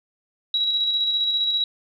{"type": "tone with tremolo", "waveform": "sine", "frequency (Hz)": 3877, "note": "B7", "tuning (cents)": -33, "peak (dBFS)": -18, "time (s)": [0.54, 1.64], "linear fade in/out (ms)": 2, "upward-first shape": "square", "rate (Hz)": 15, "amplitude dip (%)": 30, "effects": []}